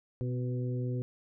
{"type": "harmonic tone with a mistuned harmonic", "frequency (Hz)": 124.3, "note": "B2", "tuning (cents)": 12, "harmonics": [1, 2, 3, 4], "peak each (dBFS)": [-31, -39, -41, -44], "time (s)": [0.21, 1.02], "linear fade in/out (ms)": 0, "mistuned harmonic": 2, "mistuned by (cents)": 32, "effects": []}